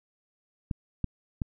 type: clicks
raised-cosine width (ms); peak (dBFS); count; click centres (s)
5; -17 / -15 / -17; 3; 0.712 / 1.043 / 1.418
effects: none